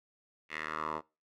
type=tone with band-pass filter sweep; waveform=10% pulse; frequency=77.78 Hz; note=D#2; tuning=in tune; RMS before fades=-38 dBFS; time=0.49-1.02 s; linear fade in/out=50 ms; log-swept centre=2300 to 800 Hz; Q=3.1; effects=noise-tail reverb RT60 0.3 s tail -24 dB re dry